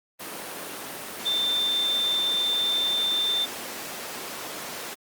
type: tone in noise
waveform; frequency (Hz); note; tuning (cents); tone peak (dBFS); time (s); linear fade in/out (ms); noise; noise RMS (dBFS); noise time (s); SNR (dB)
sine; 3569; A7; +24; -22; 1.25-3.46; 20; pink; -34; 0.19-4.95; +9
effects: high-pass 300 Hz 12 dB/octave + Opus 32 kbps